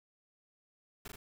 pink noise with echo, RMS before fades -45 dBFS, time 1.05-1.08 s, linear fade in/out 5 ms, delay 40 ms, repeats 2, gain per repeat -2 dB, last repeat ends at 1.16 s, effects none

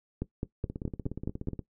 two click trains, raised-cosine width 3 ms, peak -23 / -18 dBFS, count 17 / 7, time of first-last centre 0.64-1.592 / 0.22-1.486 s, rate 16.8 / 4.74 Hz, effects noise-tail reverb RT60 0.1 s tail -17 dB re dry

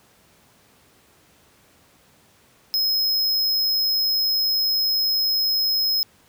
square tone, 5130 Hz, E8, 48 cents flat, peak -19 dBFS, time 2.74-6.03 s, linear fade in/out 0 ms, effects pink hiss -56 dBFS RMS until 6.28 s + high-pass 80 Hz 12 dB/octave

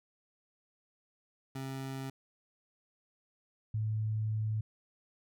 25% pulse / sine tone pair in turn, 134 / 108.57 Hz, C3 / A2, +42 / -23 cents, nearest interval major third, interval 365 cents, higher first, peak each -34 / -30 dBFS, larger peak second, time 1.55-2.1 / 3.74-4.61 s, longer second, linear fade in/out 5 ms, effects none

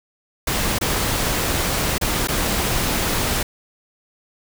pink noise with dropouts, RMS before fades -21 dBFS, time 0.47-3.43 s, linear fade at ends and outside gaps 5 ms, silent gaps 0.787-0.811 / 1.982-2.012 / 2.274-2.284 s, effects none

